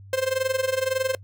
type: tone with amplitude modulation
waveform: 45% pulse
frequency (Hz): 524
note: C5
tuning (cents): +2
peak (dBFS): -19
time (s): 0.13-1.15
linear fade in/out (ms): 2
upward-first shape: sine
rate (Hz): 21.8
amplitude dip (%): 85
effects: noise-tail reverb RT60 0.1 s tail -24 dB re dry + added 98 Hz sine -42 dBFS peak until 1.23 s